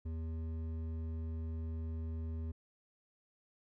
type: tone with hard clipping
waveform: triangle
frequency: 80.8 Hz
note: E2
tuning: 34 cents flat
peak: -39 dBFS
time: 0.05-2.52 s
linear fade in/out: 10 ms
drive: 13 dB
effects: none